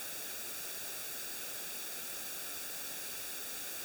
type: noise with comb filter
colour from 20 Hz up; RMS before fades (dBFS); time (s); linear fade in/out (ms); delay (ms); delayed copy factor
white; -42; 0-3.84; 0; 0.97; -0.6
effects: none